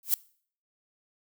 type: noise with exponential growth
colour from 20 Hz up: violet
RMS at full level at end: -19 dBFS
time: 0.03-0.14 s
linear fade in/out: 1 ms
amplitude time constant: 23 ms
effects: noise-tail reverb RT60 0.5 s tail -22 dB re dry

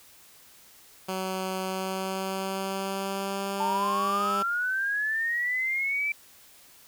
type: tone with pitch glide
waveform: 10% pulse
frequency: 188.2 to 200.5 Hz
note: F#3 to G3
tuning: +30 to +39 cents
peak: -21 dBFS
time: 1.08-4.43 s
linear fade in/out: 10 ms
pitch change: +109 cents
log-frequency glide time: 1.62-4.22 s
type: linear sweep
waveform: sine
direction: up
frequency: 880 to 2338 Hz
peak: -25 dBFS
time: 3.6-6.12 s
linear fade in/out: 2 ms
effects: white hiss -54 dBFS RMS until 6.87 s

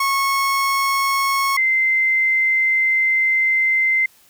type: tone pair in turn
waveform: 30% pulse / sine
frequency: 1096 / 2076 Hz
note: C#6 / C7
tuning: -20 / -14 cents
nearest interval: major seventh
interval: 1106 cents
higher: second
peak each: -14 dBFS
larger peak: neither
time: 0-1.57 / 1.57-4.06 s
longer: second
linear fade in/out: 5 ms
effects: white hiss -53 dBFS RMS until 4.29 s

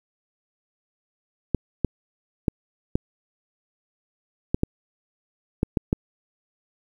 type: clicks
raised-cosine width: 3 ms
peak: -7 dBFS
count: 9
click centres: 1.547 / 1.847 / 2.482 / 2.955 / 4.545 / 4.634 / 5.631 / 5.772 / 5.929 s
effects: 8-bit

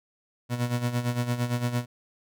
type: tone with tremolo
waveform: 30% pulse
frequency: 121.5 Hz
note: B2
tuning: 28 cents flat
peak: -20 dBFS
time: 0.49-1.86 s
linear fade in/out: 50 ms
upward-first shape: sine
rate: 8.8 Hz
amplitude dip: 70%
effects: none

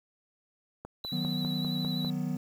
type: click train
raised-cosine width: 1 ms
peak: -26 dBFS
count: 7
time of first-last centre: 0.85-2.048 s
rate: 5.01 Hz
type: tone with vibrato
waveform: triangle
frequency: 3944 Hz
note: B7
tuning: 3 cents flat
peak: -34 dBFS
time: 1.04-2.1 s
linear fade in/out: 2 ms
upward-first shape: triangle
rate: 12 Hz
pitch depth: 31 cents each way
type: chord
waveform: triangle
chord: B major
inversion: first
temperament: equal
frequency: 155.56 / 185 / 246.9 Hz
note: D#3 / F#3 / B3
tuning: 0 / 0 / 0 cents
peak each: -32 dBFS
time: 1.12-2.37 s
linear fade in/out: 5 ms
effects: 9-bit

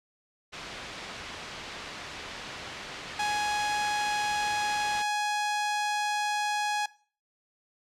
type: low-pass noise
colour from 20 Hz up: white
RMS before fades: -41 dBFS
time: 0.52-5.03 s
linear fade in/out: 20 ms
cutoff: 3500 Hz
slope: 12 dB/octave
type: tone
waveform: sawtooth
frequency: 835 Hz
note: G#5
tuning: 9 cents sharp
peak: -23 dBFS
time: 3.19-6.86 s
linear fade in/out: 5 ms
effects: noise-tail reverb RT60 0.4 s tail -19 dB re dry + low-pass 8000 Hz 12 dB/octave

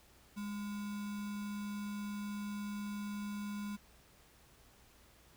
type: tone with sample-and-hold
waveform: sine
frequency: 205.6 Hz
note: G#3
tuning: 17 cents flat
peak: -38 dBFS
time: 0.36-3.77 s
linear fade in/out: 20 ms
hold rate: 1225 Hz
effects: added 60 Hz sine -69 dBFS peak until 5.36 s + pink hiss -64 dBFS RMS until 5.36 s

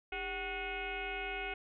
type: tone with frequency modulation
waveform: sine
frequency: 1465 Hz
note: F#6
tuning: 18 cents flat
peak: -36 dBFS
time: 0.12-1.54 s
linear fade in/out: 5 ms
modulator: 355 Hz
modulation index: 3.6
effects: none

